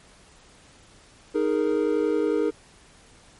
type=chord; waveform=triangle; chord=D# suspended fourth; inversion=none; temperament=equal; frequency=311.1 / 415.3 / 466.2 Hz; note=D#4 / G#4 / A#4; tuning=0 / 0 / 0 cents; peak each=-23 dBFS; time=1.34-2.51 s; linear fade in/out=20 ms; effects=pink hiss -53 dBFS RMS until 3.39 s + MP3 48 kbps